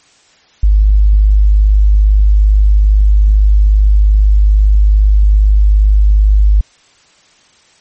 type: tone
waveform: sine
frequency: 51.2 Hz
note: G#1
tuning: 24 cents flat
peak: -4 dBFS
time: 0.63-6.61 s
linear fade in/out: 5 ms
effects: white hiss -48 dBFS RMS until 7.8 s + MP3 32 kbps